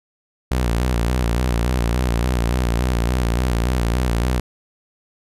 sawtooth tone with vibrato, 60.2 Hz, B1, 44 cents flat, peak -13 dBFS, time 0.51-4.4 s, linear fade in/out 5 ms, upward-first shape square, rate 3.5 Hz, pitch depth 78 cents each way, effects resampled to 32000 Hz

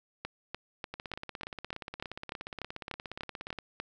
two click trains, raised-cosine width 0.3 ms, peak -23 / -20 dBFS, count 46 / 13, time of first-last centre 0.94-3.587 / 0.25-3.8 s, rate 17 / 3.38 Hz, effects none

